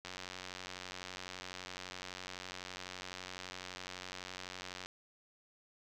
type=click train; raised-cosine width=0.2 ms; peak=-26 dBFS; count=443; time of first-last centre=0.05-4.86 s; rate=91.9 Hz; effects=none